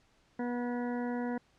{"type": "harmonic tone", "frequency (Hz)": 243, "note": "B3", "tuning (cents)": -28, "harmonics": [1, 2, 3, 4, 6, 7, 8], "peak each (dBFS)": [-33, -39, -43, -45, -49, -50, -51], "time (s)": [0.39, 1.38], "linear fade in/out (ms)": 5, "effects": ["pink hiss -68 dBFS RMS until 1.58 s", "low-pass 6000 Hz 12 dB/octave"]}